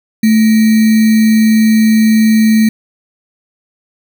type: tone with sample-and-hold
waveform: sine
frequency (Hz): 219.6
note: A3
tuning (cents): -3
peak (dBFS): -5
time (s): 0.23-2.69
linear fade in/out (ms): 5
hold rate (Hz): 2100
effects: none